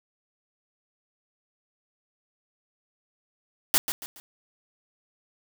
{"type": "noise with echo", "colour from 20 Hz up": "white", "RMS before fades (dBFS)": -20, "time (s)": [3.74, 3.78], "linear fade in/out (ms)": 0, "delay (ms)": 140, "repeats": 3, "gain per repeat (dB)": -9, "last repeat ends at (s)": 4.2, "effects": []}